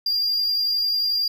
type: tone with amplitude modulation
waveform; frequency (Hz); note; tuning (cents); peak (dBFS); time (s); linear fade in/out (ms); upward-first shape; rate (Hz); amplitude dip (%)
triangle; 4797; D8; +36; -17; 0.06-1.28; 5; sine; 51.2; 30
effects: none